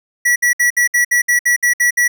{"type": "tone bursts", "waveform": "square", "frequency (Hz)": 1940, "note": "B6", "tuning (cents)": -31, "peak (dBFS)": -11, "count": 11, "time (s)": [0.25, 2.08], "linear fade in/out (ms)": 10, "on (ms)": 110, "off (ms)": 62, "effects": []}